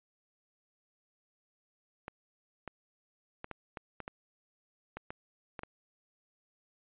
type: clicks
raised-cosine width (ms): 0.5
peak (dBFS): -25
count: 11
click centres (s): 2.081 / 2.677 / 3.444 / 3.513 / 3.772 / 4.003 / 4.079 / 4.97 / 5.105 / 5.592 / 5.634
effects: resampled to 8000 Hz